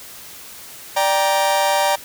40% pulse chord, G minor, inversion second, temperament just, 588 / 784 / 940.8 Hz, D5 / G5 / Bb5, +2 / 0 / +16 cents, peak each -19 dBFS, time 0.96-1.96 s, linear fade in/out 10 ms, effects white hiss -38 dBFS RMS until 2.04 s

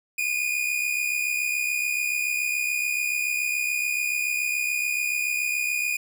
45% pulse tone pair together, 2436 / 2503 Hz, D#7 / D#7, -37 / +10 cents, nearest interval unison, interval 47 cents, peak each -25 / -29 dBFS, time 0.18-5.97 s, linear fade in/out 5 ms, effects none

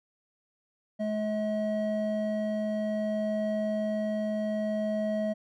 triangle tone pair together, 213.2 / 639 Hz, G#3 / D#5, +46 / +46 cents, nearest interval octave + perfect fifth, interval 1900 cents, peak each -28 dBFS, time 0.99-5.34 s, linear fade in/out 20 ms, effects none

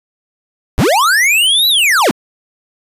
square linear two-way sweep, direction up then down, 34.98 to 4005 to 166 Hz, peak -9 dBFS, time 0.78-2.11 s, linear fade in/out 0 ms, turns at 1.68 s, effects resampled to 32000 Hz

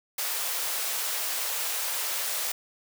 white high-pass noise, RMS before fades -30 dBFS, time 0.18-2.52 s, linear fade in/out 5 ms, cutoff 460 Hz, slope 24 dB/octave, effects none

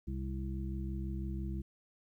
harmonic tone, 66 Hz, C2, 16 cents sharp, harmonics 1 / 2 / 3 / 5, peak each -37 / -43 / -42 / -46 dBFS, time 0.07-1.62 s, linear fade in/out 10 ms, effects 12-bit

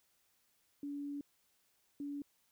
sine tone bursts at uneven times, 285.9 Hz, D4, 46 cents flat, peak -39 dBFS, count 2, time 0.83-1.21 / 2-2.22 s, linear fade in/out 2 ms, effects white hiss -75 dBFS RMS until 2.51 s

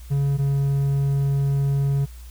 triangle tone pair in turn, 140 / 139.19 Hz, C#3 / C#3, +18 / +7 cents, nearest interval unison, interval 11 cents, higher first, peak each -16 dBFS, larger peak neither, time 0.1-0.38 / 0.38-2.06 s, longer second, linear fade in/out 20 ms, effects added 60 Hz sine -37 dBFS peak until 2.3 s + white hiss -51 dBFS RMS until 2.3 s

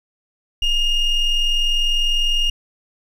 triangle ring-modulated tone, 1430 Hz, F6, 41 cents sharp, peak -10 dBFS, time 0.62-2.5 s, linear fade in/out 5 ms, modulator 1410 Hz, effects none

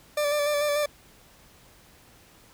40% pulse tone with vibrato, 587.3 Hz, D5, in tune, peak -22 dBFS, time 0.17-0.86 s, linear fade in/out 5 ms, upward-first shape square, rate 6.8 Hz, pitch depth 23 cents each way, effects pink hiss -55 dBFS RMS until 2.53 s

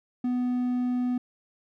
triangle tone, 248.1 Hz, B3, 8 cents sharp, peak -22 dBFS, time 0.24-1.18 s, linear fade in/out 5 ms, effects none

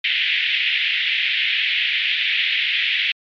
white band-pass noise, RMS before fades -20 dBFS, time 0.04-3.12 s, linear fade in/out 5 ms, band 1900 to 3400 Hz, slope 48 dB/octave, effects MP3 64 kbps

